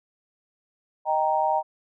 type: chord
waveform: sine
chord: Eb major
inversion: none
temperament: equal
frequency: 622.3 / 784 / 932.3 Hz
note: Eb5 / G5 / Bb5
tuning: 0 / 0 / 0 cents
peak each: -26 / -24 / -24 dBFS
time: 1.05-1.63 s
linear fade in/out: 50 ms
effects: none